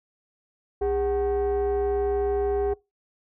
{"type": "tone with frequency modulation", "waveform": "sine", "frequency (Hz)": 404.8, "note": "G#4", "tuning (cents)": -44, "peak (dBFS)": -20, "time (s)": [0.81, 2.74], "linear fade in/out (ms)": 10, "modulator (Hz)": 343, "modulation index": 0.66, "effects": ["noise-tail reverb RT60 0.2 s tail -22 dB re dry", "tanh soft clip ceiling -20 dBFS"]}